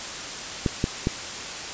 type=clicks; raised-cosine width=3 ms; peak=-8 dBFS; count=3; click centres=0.662 / 0.841 / 1.071 s; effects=white hiss -33 dBFS RMS until 1.73 s + resampled to 16000 Hz